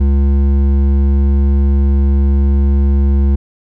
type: tone with hard clipping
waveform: triangle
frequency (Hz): 69.2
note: C#2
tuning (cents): -2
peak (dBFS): -10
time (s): 0-3.36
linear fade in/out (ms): 10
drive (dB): 13
effects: none